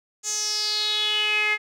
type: tone with band-pass filter sweep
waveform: sawtooth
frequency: 423.2 Hz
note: G#4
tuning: 33 cents sharp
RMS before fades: -24 dBFS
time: 0.23-1.58 s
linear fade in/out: 50 ms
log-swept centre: 6900 to 2100 Hz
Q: 6.8
effects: none